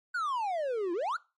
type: exponential two-way sweep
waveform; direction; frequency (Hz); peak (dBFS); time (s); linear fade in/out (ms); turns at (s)
triangle; down then up; 1511 to 331.8 to 1511; -27; 0.14-1.17; 10; 0.93
effects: noise-tail reverb RT60 0.3 s tail -22 dB re dry + MP3 48 kbps